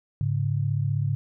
sine tone pair together, 105.5 / 141.07 Hz, G#2 / C#3, +28 / +31 cents, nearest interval perfect fourth, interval 503 cents, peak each -25 dBFS, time 0.21-1.15 s, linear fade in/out 0 ms, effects none

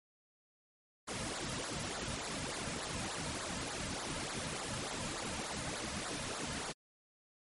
pink noise with flanger, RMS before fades -40 dBFS, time 1.07-6.73 s, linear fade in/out 20 ms, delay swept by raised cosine 0.33 to 2.73 ms, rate 3.4 Hz, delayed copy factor -0.8, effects MP3 48 kbps

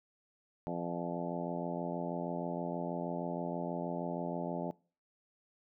harmonic tone with a mistuned harmonic, 86.3 Hz, F2, 20 cents flat, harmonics 2 / 3 / 4 / 5 / 6 / 7 / 8 / 9 / 10, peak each -40 / -42 / -44 / -46 / -47 / -42 / -46 / -49 / -46 dBFS, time 0.67-4.71 s, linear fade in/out 0 ms, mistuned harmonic 9, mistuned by -25 cents, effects noise-tail reverb RT60 0.4 s tail -23 dB re dry

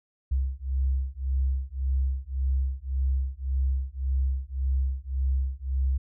sine beating tone pair, 65.41 / 67.21 Hz, C2 / C2, 0 / +47 cents, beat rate 1.8 Hz, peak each -27 dBFS, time 0.31-5.98 s, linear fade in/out 10 ms, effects none

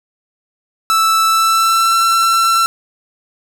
45% pulse tone with pitch glide, 1318.5 to 1345.4 Hz, E6 to E6, 0 to +35 cents, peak -10 dBFS, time 0.9-2.66 s, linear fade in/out 0 ms, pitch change +35 cents, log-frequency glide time 1.26-1.98 s, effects none

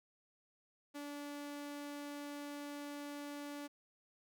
sawtooth tone, 289.1 Hz, D4, 27 cents flat, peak -40 dBFS, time 0.94-3.68 s, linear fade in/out 20 ms, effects none

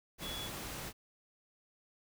sine tone in noise, 3389 Hz, G#7, 34 cents sharp, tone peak -42 dBFS, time 0.21-0.5 s, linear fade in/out 50 ms, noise pink, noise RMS -43 dBFS, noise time 0.18-0.93 s, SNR -2 dB, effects none

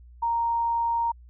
sine tone, 931 Hz, A#5, 2 cents flat, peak -22 dBFS, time 0.22-1.12 s, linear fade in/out 10 ms, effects added 60 Hz sine -46 dBFS peak until 1.29 s

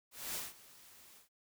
white noise with ADSR envelope, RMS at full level -39 dBFS, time 0.11-1.29 s, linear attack 240 ms, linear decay 180 ms, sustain -20 dB, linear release 120 ms, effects noise-tail reverb RT60 0.1 s tail -25 dB re dry

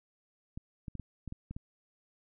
clicks, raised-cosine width 5 ms, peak -28 dBFS, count 8, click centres 0.575 / 0.882 / 0.953 / 0.997 / 1.277 / 1.324 / 1.51 / 1.565 s, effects none

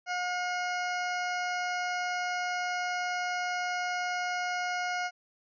20% pulse tone, 719 Hz, F#5, 50 cents flat, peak -25 dBFS, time 0.06-5.11 s, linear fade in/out 50 ms, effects resampled to 16000 Hz

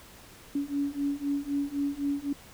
sine beating tone pair, 281.5 / 285.4 Hz, C#4 / D4, +27 / -49 cents, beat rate 3.9 Hz, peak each -31 / -30 dBFS, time 0.55-2.33 s, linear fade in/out 5 ms, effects pink hiss -51 dBFS RMS until 2.53 s

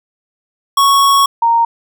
square / sine tone pair in turn, 1108.7 / 927.5 Hz, C#6 / A#5, 0 / -9 cents, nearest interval minor third, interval 309 cents, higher first, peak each -8 dBFS, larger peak neither, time 0.77-1.26 / 1.42-1.65 s, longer first, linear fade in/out 5 ms, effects none

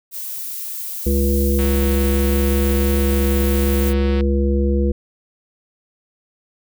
violet noise, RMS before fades -28 dBFS, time 0.11-3.94 s, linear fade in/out 50 ms
harmonic tone, 69.2 Hz, C#2, 2 cents flat, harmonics 1 / 3 / 5 / 7, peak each -16 / -21 / -23 / -24 dBFS, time 1.06-4.92 s, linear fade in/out 5 ms
click train, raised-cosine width 0.3 ms, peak -16 dBFS, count 488, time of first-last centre 1.59-4.208 s, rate 186 Hz
effects none

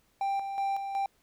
triangle tone with tremolo, 788 Hz, G5, 9 cents sharp, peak -25 dBFS, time 0.21-1.06 s, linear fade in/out 2 ms, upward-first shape square, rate 2.7 Hz, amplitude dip 50%, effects pink hiss -69 dBFS RMS until 1.22 s

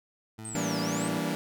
20% pulse tone with pitch glide, 110 to 109.24 Hz, A2 to A2, 0 to -12 cents, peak -35 dBFS, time 0.38-1.19 s, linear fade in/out 10 ms, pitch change -12 cents, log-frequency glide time 0.75-0.89 s
sine linear two-way sweep, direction down then up, 8530 to 4727 to 8530 Hz, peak -37 dBFS, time 0.45-1.08 s, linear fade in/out 0 ms, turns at 0.8 s
sawtooth chord, E half-diminished seventh, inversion none, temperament equal with one note detuned, 164.81 / 196 / 233.1 / 288.1 Hz, E3 / G3 / Bb3 / D4, 0 / 0 / 0 / -33 cents, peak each -29 / -31 / -31 / -29 dBFS, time 0.55-1.35 s, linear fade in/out 0 ms
effects none

